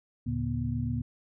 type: tone cluster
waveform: sine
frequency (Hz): 74.8 / 113.3 / 141.1 / 241.2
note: D2 / A#2 / C#3 / B3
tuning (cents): +32 / -49 / +31 / -41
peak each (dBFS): -36 / -31 / -36 / -33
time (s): 0.26-1.02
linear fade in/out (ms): 10
effects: none